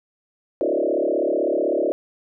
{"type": "tone with frequency modulation", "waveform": "sine", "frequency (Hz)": 466.2, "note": "A#4", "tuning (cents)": 0, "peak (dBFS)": -18, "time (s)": [0.61, 1.92], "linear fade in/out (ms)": 0, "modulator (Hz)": 35.9, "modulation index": 4.3, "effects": []}